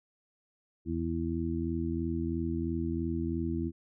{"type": "harmonic tone", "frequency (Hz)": 83, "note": "E2", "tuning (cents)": 12, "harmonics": [1, 2, 3, 4], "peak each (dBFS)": [-35, -37, -35, -34], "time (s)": [0.85, 3.72], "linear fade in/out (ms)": 50, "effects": []}